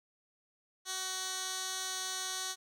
15% pulse tone with band-pass filter, 374.9 Hz, F#4, 23 cents sharp, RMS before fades -38 dBFS, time 0.85-2.56 s, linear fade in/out 50 ms, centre 6000 Hz, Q 1.2, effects none

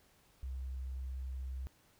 sine tone, 65.1 Hz, C2, 8 cents flat, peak -38 dBFS, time 0.43-1.67 s, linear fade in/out 0 ms, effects pink hiss -68 dBFS RMS until 1.99 s

